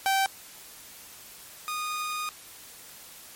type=tone pair in turn; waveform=sawtooth; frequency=776 / 1231.8 Hz; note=G5 / D#6; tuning=-18 / -18 cents; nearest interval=minor sixth; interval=800 cents; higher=second; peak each=-18 / -26 dBFS; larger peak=first; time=0.06-0.26 / 1.68-2.29 s; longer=second; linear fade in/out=0 ms; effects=white hiss -47 dBFS RMS until 3.35 s + MP3 64 kbps